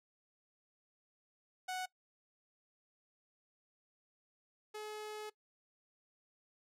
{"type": "tone pair in turn", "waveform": "sawtooth", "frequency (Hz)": [740, 425.6], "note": ["F#5", "G#4"], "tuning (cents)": [0, 42], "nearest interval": "minor seventh", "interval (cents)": 958, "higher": "first", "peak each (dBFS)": [-34, -39], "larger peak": "first", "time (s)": [[1.68, 1.86], [4.74, 5.3]], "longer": "second", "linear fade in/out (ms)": 10, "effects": ["noise-tail reverb RT60 0.1 s tail -21 dB re dry", "low-pass 12000 Hz 12 dB/octave"]}